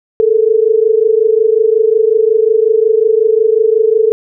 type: tone pair together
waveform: sine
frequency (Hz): 429.5 / 455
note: A4 / A#4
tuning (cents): -42 / -42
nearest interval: minor second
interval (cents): 100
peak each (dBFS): -10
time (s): 0.2-4.12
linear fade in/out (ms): 0
effects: none